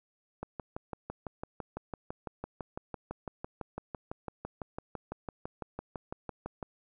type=click train; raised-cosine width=1 ms; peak=-23 dBFS; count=38; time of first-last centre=0.43-6.628 s; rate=5.97 Hz; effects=none